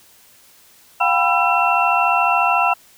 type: tone cluster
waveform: sine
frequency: 710 / 784 / 987 / 1338 / 2705 Hz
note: F5 / G5 / B5 / E6 / E7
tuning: +28 / 0 / -1 / +25 / +44 cents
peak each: -20 dBFS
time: 1-2.74 s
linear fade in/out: 10 ms
effects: white hiss -50 dBFS RMS until 2.97 s